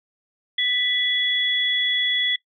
sine tone pair together, 1975.5 / 3381 Hz, B6 / G#7, 0 / +30 cents, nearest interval major sixth, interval 930 cents, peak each -24 / -20 dBFS, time 0.58-2.36 s, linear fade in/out 5 ms, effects noise-tail reverb RT60 0.1 s tail -21 dB re dry

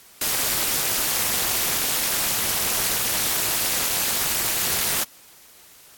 white noise with amplitude modulation, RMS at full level -19 dBFS, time 0.21-5.04 s, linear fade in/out 5 ms, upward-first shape sine, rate 292 Hz, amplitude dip 85%, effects white hiss -49 dBFS RMS until 5.97 s + AAC 64 kbps

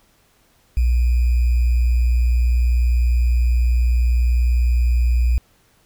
sine tone with sample-and-hold, 60.3 Hz, B1, 41 cents flat, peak -13 dBFS, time 0.77-5.38 s, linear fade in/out 0 ms, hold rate 2450 Hz, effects pink hiss -58 dBFS RMS until 5.85 s

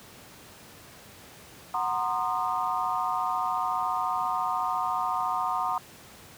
sine chord, C half-diminished seventh, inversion second, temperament equal with one note detuned, 740 / 932.3 / 1046.5 / 1226 Hz, Gb5 / Bb5 / C6 / Eb6, 0 / 0 / 0 / -26 cents, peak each -31 dBFS, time 1.74-5.78 s, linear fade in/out 2 ms, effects pink hiss -49 dBFS RMS until 6.37 s + high-pass 80 Hz 12 dB/octave

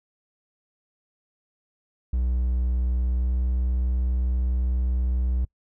triangle tone with pitch glide, 61.74 to 62.31 Hz, B1 to B1, 0 to +16 cents, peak -19 dBFS, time 2.13-5.45 s, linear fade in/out 5 ms, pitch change +16 cents, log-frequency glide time 3.17-3.28 s, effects noise-tail reverb RT60 0.1 s tail -25 dB re dry

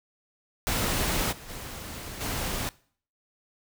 pink noise with level steps, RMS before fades -27 / -45 / -39 / -31 dBFS, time 0.67-2.69 s, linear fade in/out 0 ms, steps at 1.31 / 1.48 / 2.2 s, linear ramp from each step 20 ms, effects noise-tail reverb RT60 0.5 s tail -21 dB re dry

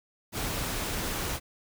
pink noise, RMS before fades -32 dBFS, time 0.32-1.4 s, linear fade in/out 50 ms, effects none

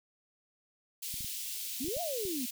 white high-pass noise, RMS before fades -39 dBFS, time 1.02-2.51 s, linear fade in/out 10 ms, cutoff 2700 Hz, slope 24 dB/octave
clicks, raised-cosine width 5 ms, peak -35 dBFS, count 7, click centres 1.141 / 1.207 / 1.246 / 1.844 / 1.883 / 1.967 / 2.253 s
sine exponential two-way sweep, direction up then down, 233.1 to 725 to 233.1 Hz, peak -34 dBFS, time 1.8-2.46 s, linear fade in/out 10 ms, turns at 2.01 s
effects none

